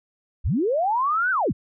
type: linear two-way sweep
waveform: sine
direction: up then down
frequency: 32.7 to 1555 to 32.7 Hz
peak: -19 dBFS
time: 0.44-1.53 s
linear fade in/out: 20 ms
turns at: 1.31 s
effects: none